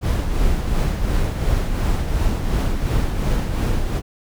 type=noise with tremolo; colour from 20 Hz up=brown; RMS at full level=-17 dBFS; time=0.01-4.02 s; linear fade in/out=50 ms; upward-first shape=triangle; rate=2.8 Hz; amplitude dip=50%; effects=none